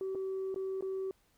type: tone with dropouts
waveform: sine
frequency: 382.2 Hz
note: G4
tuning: 44 cents flat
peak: -32 dBFS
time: 0.01-1.11 s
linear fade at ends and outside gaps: 1 ms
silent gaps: 0.149-0.154 / 0.544-0.56 / 0.809-0.824 s
effects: tanh soft clip ceiling -31 dBFS + pink hiss -71 dBFS RMS until 1.37 s